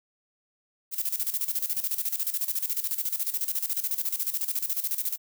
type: noise with tremolo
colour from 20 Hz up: violet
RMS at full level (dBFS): -27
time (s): 0.91-5.18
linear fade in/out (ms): 50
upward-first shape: square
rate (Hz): 14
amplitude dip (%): 75
effects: none